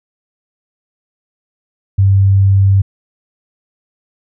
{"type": "tone", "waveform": "sine", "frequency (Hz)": 97.7, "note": "G2", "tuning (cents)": -5, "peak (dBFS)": -6, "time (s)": [1.98, 2.82], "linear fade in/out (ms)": 10, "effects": []}